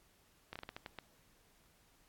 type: slowing click train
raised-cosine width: 0.3 ms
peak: -28 dBFS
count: 8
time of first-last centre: 0.53-0.987 s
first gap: 26 ms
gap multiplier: 1.3
effects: pink hiss -69 dBFS RMS until 2.08 s + AAC 64 kbps